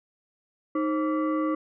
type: tone with frequency modulation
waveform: sine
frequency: 311.1 Hz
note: D#4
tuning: in tune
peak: -23 dBFS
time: 0.75-1.55 s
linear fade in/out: 5 ms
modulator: 843 Hz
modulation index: 0.83
effects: none